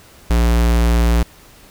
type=tone; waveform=square; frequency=58.27 Hz; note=A#1; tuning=in tune; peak=-12 dBFS; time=0.3-1.23 s; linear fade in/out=5 ms; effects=pink hiss -45 dBFS RMS until 1.7 s